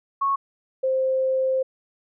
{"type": "tone pair in turn", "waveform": "sine", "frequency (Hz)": [1102, 524.3], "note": ["C#6", "C5"], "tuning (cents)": [-11, 3], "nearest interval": "octave + minor second", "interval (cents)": 1286, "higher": "first", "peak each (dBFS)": [-19, -19], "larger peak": "neither", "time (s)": [[0.21, 0.36], [0.83, 1.63]], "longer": "second", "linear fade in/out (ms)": 10, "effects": []}